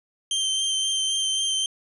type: tone with vibrato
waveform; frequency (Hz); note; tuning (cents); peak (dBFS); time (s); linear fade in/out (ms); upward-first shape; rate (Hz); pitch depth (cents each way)
sawtooth; 3136; G7; 0; -19; 0.31-1.66; 2; sine; 3.8; 15
effects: resampled to 24000 Hz